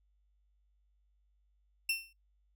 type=tone with exponential decay; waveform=sawtooth; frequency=2700 Hz; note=E7; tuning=41 cents sharp; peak=-24 dBFS; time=1.89-2.13 s; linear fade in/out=5 ms; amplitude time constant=51 ms; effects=noise-tail reverb RT60 0.2 s tail -24 dB re dry + added 50 Hz sine -69 dBFS peak until 2.55 s